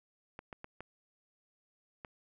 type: clicks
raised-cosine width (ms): 0.5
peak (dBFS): -29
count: 5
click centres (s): 0.391 / 0.528 / 0.644 / 0.806 / 2.048
effects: none